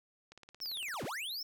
click train, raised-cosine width 0.2 ms, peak -35 dBFS, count 13, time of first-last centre 0.32-0.998 s, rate 17.7 Hz
square linear two-way sweep, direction down then up, 5520 to 82.41 to 5520 Hz, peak -38 dBFS, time 0.61-1.43 s, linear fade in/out 5 ms, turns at 1.04 s
effects none

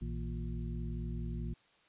harmonic tone with a mistuned harmonic, 58.27 Hz, A#1, in tune, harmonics 1 / 2 / 3 / 4 / 6, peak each -38 / -43 / -42 / -45 / -52 dBFS, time 0.01-1.54 s, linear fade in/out 10 ms, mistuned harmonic 3, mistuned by -140 cents, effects white hiss -67 dBFS RMS until 1.88 s + resampled to 8000 Hz

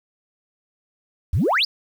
sine exponential sweep, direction up, 65.41 to 5270 Hz, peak -15 dBFS, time 1.33-1.65 s, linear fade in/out 5 ms, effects tanh soft clip ceiling -12 dBFS + 8-bit

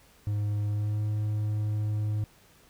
triangle tone with pitch glide, 103.83 to 105.95 Hz, G#2 to G#2, 0 to +35 cents, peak -24 dBFS, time 0.27-2.24 s, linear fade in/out 0 ms, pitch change +35 cents, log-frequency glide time 0.68-1.03 s, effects pink hiss -59 dBFS RMS until 2.69 s

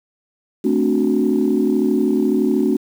sine chord, D dominant seventh, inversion second, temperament equal, 220 / 261.6 / 293.7 / 370 Hz, A3 / C4 / D4 / F#4, 0 / 0 / 0 / 0 cents, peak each -19 dBFS, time 0.64-2.77 s, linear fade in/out 10 ms, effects tanh soft clip ceiling -6 dBFS + 7-bit

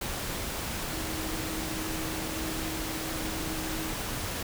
sine tone in noise, 317.6 Hz, D#4, 36 cents sharp, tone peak -37 dBFS, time 0.93-3.93 s, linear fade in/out 5 ms, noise pink, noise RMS -34 dBFS, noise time 0.01-4.43 s, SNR -6 dB, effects none

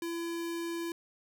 square tone with notch filter, 337.2 Hz, E4, 39 cents sharp, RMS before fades -36 dBFS, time 0.02-0.92 s, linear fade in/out 2 ms, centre 700 Hz, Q 1.4, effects none

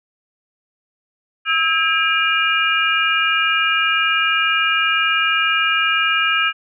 sine tone cluster, 1300 / 1618 / 2405 / 2841 Hz, E6 / G#6 / D7 / F7, -24 / -46 / +41 / +29 cents, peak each -20 dBFS, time 1.45-6.53 s, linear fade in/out 50 ms, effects none

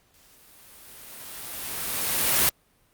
white noise with exponential growth, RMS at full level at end -19 dBFS, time 0.14-2.49 s, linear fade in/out 1 ms, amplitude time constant 510 ms, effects pink hiss -64 dBFS RMS until 2.93 s + Opus 48 kbps

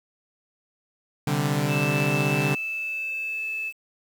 sawtooth chord, C suspended second, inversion none, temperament equal, 130.81 / 146.83 / 196 Hz, C3 / D3 / G3, 0 / 0 / 0 cents, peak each -24 / -20 / -25 dBFS, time 1.27-2.55 s, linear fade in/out 5 ms
sine tone with pitch glide, 2637 to 2620 Hz, E7 to E7, 0 to -11 cents, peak -27 dBFS, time 1.68-3.73 s, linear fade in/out 50 ms, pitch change -11 cents, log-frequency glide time 2.32-3.46 s
effects 8-bit

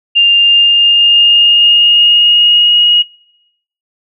sine tone with pitch glide, 2800 to 2884 Hz, F7 to F#7, +4 to -45 cents, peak -4 dBFS, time 0.15-3.03 s, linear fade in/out 20 ms, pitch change +51 cents, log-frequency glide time 0.37-2.86 s, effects noise-tail reverb RT60 0.8 s tail -23 dB re dry

